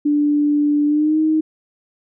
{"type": "tone with pitch glide", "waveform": "sine", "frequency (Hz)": [293.7, 313], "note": ["D4", "D#4"], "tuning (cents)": [0, 10], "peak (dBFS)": -13, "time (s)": [0.05, 1.41], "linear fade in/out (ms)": 10, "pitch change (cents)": 110, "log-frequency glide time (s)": [0.86, 1.19], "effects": []}